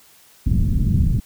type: low-pass noise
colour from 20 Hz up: pink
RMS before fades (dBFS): -17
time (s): 0.46-1.2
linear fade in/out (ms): 10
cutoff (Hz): 200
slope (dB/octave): 24
effects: white hiss -51 dBFS RMS until 1.25 s